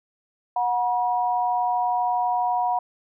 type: tone pair together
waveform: sine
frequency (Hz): 729.7 / 962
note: F#5 / B5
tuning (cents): -24 / -46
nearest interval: perfect fourth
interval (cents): 478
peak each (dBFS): -22 / -24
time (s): 0.56-2.79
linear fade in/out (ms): 5
effects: none